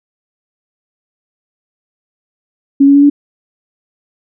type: tone with pitch steps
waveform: sine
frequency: 277.2 / 280.6 / 284 / 287.5 Hz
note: C#4 / C#4 / C#4 / D4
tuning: 0 / +21 / +42 / -37 cents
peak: -3 dBFS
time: 2.8-3.1 s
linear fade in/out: 10 ms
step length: 75 ms
effects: none